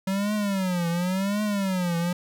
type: tone with vibrato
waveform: square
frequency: 189 Hz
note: F#3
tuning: 37 cents sharp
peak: -24 dBFS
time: 0.07-2.13 s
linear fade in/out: 5 ms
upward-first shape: triangle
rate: 0.92 Hz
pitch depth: 210 cents each way
effects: none